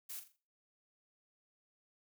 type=noise with echo; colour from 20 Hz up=blue; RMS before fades=-45 dBFS; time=0.09-0.2 s; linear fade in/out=10 ms; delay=42 ms; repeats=4; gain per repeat=-9 dB; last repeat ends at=0.368 s; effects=noise-tail reverb RT60 0.4 s tail -21 dB re dry